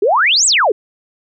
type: exponential two-way sweep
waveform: sine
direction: up then down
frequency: 370 to 8372 to 370 Hz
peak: -9 dBFS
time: 0.02-0.72 s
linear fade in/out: 5 ms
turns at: 0.46 s
effects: none